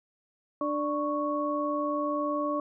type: tone cluster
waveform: sine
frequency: 296.5 / 588 / 1109 Hz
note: D4 / D5 / C#6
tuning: +17 / +2 / 0 cents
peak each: -31 dBFS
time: 0.61-2.6 s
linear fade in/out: 2 ms
effects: none